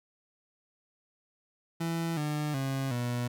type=tone with pitch steps; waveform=30% pulse; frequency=166.2 / 149.79 / 135 / 121.67 Hz; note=E3 / D3 / C#3 / B2; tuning=+15 / +35 / -45 / -25 cents; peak=-27 dBFS; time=1.8-3.28 s; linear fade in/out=10 ms; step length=370 ms; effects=none